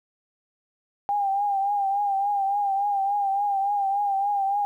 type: tone with vibrato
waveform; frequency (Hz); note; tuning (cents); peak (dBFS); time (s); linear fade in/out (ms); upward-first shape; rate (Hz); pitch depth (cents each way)
sine; 800; G5; +35; -21; 1.09-4.65; 0; triangle; 3.5; 62
effects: 10-bit